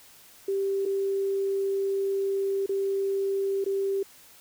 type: tone with dropouts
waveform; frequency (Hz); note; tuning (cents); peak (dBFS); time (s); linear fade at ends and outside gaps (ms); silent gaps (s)
sine; 392; G4; 0; -24; 0.48-4.03; 5; 0.854-0.859 / 2.662-2.691 / 3.643-3.661
effects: white hiss -53 dBFS RMS until 4.4 s